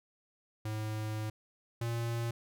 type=tone pair in turn; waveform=square; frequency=108.1 / 116.87 Hz; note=A2 / A#2; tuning=-30 / +5 cents; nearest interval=minor second; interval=135 cents; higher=second; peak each=-35 / -33 dBFS; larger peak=second; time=0.65-1.3 / 1.81-2.31 s; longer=first; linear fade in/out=5 ms; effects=none